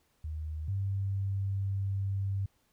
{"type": "tone pair in turn", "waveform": "sine", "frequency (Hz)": [77.78, 98], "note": ["D#2", "G2"], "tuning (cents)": [0, 0], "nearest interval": "major third", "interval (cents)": 400, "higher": "second", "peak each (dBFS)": [-34, -29], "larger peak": "second", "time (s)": [[0.24, 0.68], [0.68, 2.46]], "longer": "second", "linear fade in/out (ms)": 5, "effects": ["pink hiss -72 dBFS RMS until 2.72 s"]}